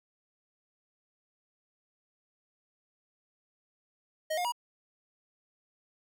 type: tone with pitch steps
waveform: square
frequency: 626 / 713 / 961 Hz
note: D#5 / F5 / B5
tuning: +10 / +36 / -48 cents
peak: -30 dBFS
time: 4.3-4.522 s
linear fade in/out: 10 ms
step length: 74 ms
effects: none

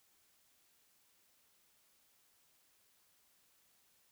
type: silence
effects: white hiss -72 dBFS RMS until 4.11 s

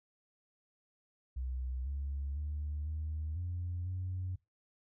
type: tone with pitch steps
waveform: sine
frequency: 63.8 / 69.7 / 74.3 / 77.5 / 88 / 91.9 Hz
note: C2 / C#2 / D2 / D#2 / F2 / F#2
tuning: -43 / +10 / +21 / -6 / +14 / -11 cents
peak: -34 dBFS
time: 1.36-4.36 s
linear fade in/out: 10 ms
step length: 500 ms
effects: noise-tail reverb RT60 0.2 s tail -22 dB re dry + tanh soft clip ceiling -31 dBFS

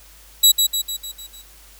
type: tone with echo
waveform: 20% pulse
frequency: 3900 Hz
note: B7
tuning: 23 cents flat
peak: -3 dBFS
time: 0.43-0.52 s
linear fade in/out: 10 ms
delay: 150 ms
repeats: 6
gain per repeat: -5 dB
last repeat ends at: 1.42 s
effects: added 50 Hz sine -48 dBFS peak until 1.79 s + white hiss -48 dBFS RMS until 1.79 s

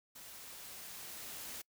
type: noise with level ramp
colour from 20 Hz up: white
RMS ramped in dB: -52 to -45 dBFS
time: 0.15-1.62 s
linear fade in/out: 10 ms
effects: noise-tail reverb RT60 0.1 s tail -26 dB re dry

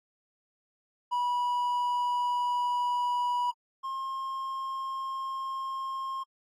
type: tone pair in turn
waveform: triangle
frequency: 976 / 1067.9 Hz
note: B5 / C6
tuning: -21 / +35 cents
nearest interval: major second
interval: 156 cents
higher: second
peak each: -24 / -30 dBFS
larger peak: first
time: 1.11-3.52 / 3.83-6.24 s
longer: neither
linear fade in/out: 20 ms
effects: AAC 48 kbps

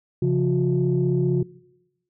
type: tone cluster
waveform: sine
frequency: 136.8 / 172.3 / 360.3 Hz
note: C#3 / F3 / F#4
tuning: -23 / -23 / -46 cents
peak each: -20 / -24 / -22 dBFS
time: 0.22-1.43 s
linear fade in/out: 5 ms
effects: noise-tail reverb RT60 1.0 s tail -23 dB re dry + tanh soft clip ceiling -11 dBFS

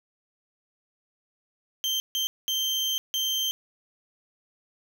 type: tone bursts at uneven times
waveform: 35% pulse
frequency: 3136 Hz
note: G7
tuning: in tune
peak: -23 dBFS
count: 4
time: 1.84-2 / 2.15-2.27 / 2.48-2.98 / 3.14-3.51 s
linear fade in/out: 0 ms
effects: none

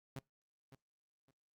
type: tone with echo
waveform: sawtooth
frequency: 134.7 Hz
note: C#3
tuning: 49 cents flat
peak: -39 dBFS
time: 0.16-0.19 s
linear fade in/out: 2 ms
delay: 560 ms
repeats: 2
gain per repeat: -12 dB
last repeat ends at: 1.31 s
effects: noise-tail reverb RT60 0.2 s tail -24 dB re dry + Opus 48 kbps

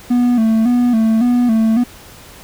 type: tone with vibrato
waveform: triangle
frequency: 233.1 Hz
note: A#3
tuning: in tune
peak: -8 dBFS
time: 0.1-1.84 s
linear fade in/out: 10 ms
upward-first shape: square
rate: 1.8 Hz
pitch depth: 81 cents each way
effects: pink hiss -39 dBFS RMS until 2.43 s

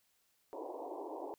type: band-pass noise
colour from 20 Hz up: pink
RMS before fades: -44 dBFS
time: 0.53-1.34 s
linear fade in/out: 0 ms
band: 290 to 1000 Hz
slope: 96 dB/octave
effects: white hiss -75 dBFS RMS until 1.38 s

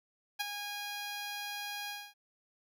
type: tone with ADSR envelope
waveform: 10% pulse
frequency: 820 Hz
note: G#5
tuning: 22 cents flat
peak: -22 dBFS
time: 0.39-2.14 s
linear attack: 17 ms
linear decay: 20 ms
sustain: -8 dB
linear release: 250 ms
effects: none

